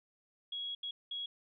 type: tone bursts at uneven times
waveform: sine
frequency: 3322 Hz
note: G#7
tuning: in tune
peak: -37 dBFS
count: 3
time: 0.52-0.75 / 0.83-0.91 / 1.11-1.26 s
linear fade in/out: 5 ms
effects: none